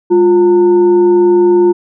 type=tone with frequency modulation; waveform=sine; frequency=352.7 Hz; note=F4; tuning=17 cents sharp; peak=-5 dBFS; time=0.1-1.73 s; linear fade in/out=20 ms; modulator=556 Hz; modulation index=0.37; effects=none